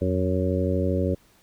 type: harmonic tone with a mistuned harmonic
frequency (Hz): 92.5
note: F#2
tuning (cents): 0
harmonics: 1 / 2 / 3 / 4 / 5 / 6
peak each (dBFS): -25 / -28 / -29 / -30 / -30 / -29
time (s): 0.01-1.15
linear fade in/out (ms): 10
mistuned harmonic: 1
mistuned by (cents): -110
effects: pink hiss -59 dBFS RMS until 1.42 s